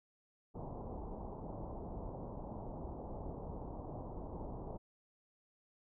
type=low-pass noise; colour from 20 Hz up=pink; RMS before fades=-45 dBFS; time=0.54-4.78 s; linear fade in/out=20 ms; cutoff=960 Hz; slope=48 dB/octave; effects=none